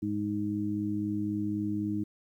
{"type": "harmonic tone", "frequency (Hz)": 103.83, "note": "G#2", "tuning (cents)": 0, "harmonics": [1, 2, 3], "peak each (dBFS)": [-37, -33, -31], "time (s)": [0.02, 2.04], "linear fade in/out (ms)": 10, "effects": ["11-bit"]}